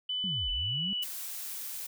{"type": "tone with pitch glide", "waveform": "sine", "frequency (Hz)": [3000, 2955], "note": ["F#7", "F#7"], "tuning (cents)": [23, -3], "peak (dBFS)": -30, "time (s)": [0.09, 1.04], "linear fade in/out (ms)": 5, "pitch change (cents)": -26, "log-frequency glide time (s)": [0.45, 0.8]}
{"type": "linear two-way sweep", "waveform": "sine", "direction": "down then up", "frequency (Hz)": [207.7, 35.93, 207.7], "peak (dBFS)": -35, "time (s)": [0.24, 0.93], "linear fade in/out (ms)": 0, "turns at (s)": 0.5}
{"type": "noise", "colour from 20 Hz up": "blue", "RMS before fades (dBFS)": -39, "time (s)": [1.02, 1.87], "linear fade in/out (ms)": 10}
{"effects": []}